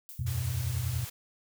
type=noise with exponential decay; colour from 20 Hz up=violet; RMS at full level=-43 dBFS; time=0.09-0.5 s; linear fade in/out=0 ms; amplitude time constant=88 ms
type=chord; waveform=sine; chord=E suspended second; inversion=none; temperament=just; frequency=82.41 / 92.71 / 123.61 Hz; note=E2 / F#2 / B2; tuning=0 / +4 / +2 cents; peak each=-36 / -34 / -31 dBFS; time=0.19-1.05 s; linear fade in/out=5 ms
type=noise; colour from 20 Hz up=white; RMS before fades=-42 dBFS; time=0.26-1.1 s; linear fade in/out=10 ms
effects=none